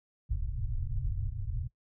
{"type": "low-pass noise", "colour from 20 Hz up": "pink", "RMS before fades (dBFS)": -33, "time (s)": [0.29, 1.68], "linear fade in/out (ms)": 10, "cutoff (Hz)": 130, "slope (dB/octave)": 96, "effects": ["noise-tail reverb RT60 0.1 s tail -21 dB re dry"]}